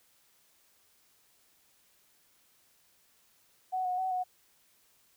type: tone with pitch steps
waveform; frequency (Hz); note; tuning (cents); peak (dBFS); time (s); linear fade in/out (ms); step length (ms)
sine; 745 / 729 / 752 / 733; F#5 / F#5 / F#5 / F#5; +12 / -26 / +28 / -16; -29; 3.72-4.24; 20; 130
effects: white hiss -67 dBFS RMS until 5.16 s